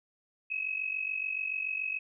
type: tone pair together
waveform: sine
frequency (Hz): 2545 / 2592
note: D#7 / E7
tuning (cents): +39 / -30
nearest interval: unison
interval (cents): 31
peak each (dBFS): -33 / -35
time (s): 0.5-1.99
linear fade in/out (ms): 10
effects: none